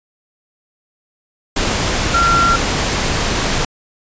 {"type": "tone in noise", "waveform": "sine", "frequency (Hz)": 1372, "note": "F6", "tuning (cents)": -31, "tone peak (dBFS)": -11, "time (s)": [2.14, 2.56], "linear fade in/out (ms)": 5, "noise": "pink", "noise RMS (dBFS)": -17, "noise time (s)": [1.56, 3.65], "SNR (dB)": 3, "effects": ["resampled to 16000 Hz"]}